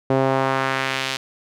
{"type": "tone with band-pass filter sweep", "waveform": "sawtooth", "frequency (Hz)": 133.4, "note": "C3", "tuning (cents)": 34, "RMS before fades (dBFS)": -21, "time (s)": [0.1, 1.17], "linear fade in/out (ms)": 5, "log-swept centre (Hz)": [490, 3800], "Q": 1.1, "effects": []}